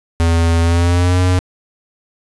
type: tone with pitch glide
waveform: square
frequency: 83.5 to 91.06 Hz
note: E2 to F#2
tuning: +23 to -27 cents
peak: -11 dBFS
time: 0.2-1.39 s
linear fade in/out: 0 ms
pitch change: +150 cents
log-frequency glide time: 0.61-1.21 s
effects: resampled to 24000 Hz + 7-bit